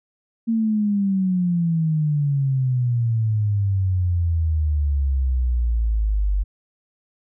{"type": "exponential sweep", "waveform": "sine", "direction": "down", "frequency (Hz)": [230, 47.69], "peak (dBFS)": -17, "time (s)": [0.47, 6.44], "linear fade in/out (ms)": 20, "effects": []}